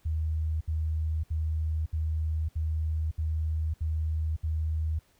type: tone bursts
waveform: sine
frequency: 78.7 Hz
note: D#2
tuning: 20 cents sharp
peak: -26 dBFS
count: 8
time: 0.05-4.992 s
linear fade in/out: 10 ms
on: 560 ms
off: 66 ms
effects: pink hiss -66 dBFS RMS until 5.19 s